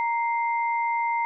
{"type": "tone pair together", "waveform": "sine", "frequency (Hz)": [932.3, 2092], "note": ["A#5", "C7"], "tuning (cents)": [0, -1], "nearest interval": "octave + major second", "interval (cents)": 1399, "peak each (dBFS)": [-23, -30], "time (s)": [0, 1.25], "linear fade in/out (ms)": 0, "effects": []}